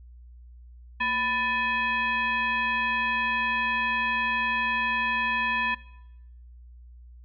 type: tone with frequency modulation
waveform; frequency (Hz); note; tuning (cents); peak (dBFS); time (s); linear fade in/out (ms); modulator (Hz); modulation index
sine; 1760; A6; 0; -23; 1-5.75; 10; 766; 1.3
effects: noise-tail reverb RT60 0.9 s tail -21 dB re dry + added 60 Hz sine -45 dBFS peak until 7.24 s